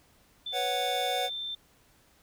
sine tone with pitch glide, 3533 to 3564 Hz, A7 to A7, +6 to +22 cents, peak -33 dBFS, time 0.46-1.55 s, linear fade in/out 5 ms, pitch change +16 cents, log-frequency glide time 1.06-1.16 s
square chord, B suspended second, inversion none, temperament equal, 493.9 / 554.4 / 740 Hz, B4 / C#5 / F#5, 0 / 0 / 0 cents, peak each -36 / -36 / -31 dBFS, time 0.52-1.3 s, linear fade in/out 50 ms
effects pink hiss -63 dBFS RMS until 2.22 s

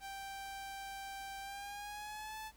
sawtooth tone with pitch glide, 784 to 869.9 Hz, G5 to A5, 0 to -20 cents, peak -40 dBFS, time 0-2.52 s, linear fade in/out 50 ms, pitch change +180 cents, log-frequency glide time 1.41-2.37 s, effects added 50 Hz sine -62 dBFS peak until 2.56 s + pink hiss -66 dBFS RMS until 2.56 s

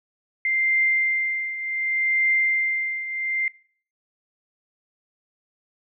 sine tone with tremolo, 2093 Hz, C7, in tune, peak -16 dBFS, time 0.45-3.48 s, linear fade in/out 2 ms, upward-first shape triangle, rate 0.67 Hz, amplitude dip 75%, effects noise-tail reverb RT60 0.5 s tail -23 dB re dry

